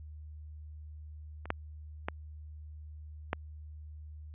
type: clicks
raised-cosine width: 0.5 ms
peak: -29 / -14 / -17 / -15 dBFS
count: 4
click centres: 1.456 / 1.504 / 2.085 / 3.331 s
effects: added 76 Hz sine -44 dBFS peak until 4.34 s + resampled to 8000 Hz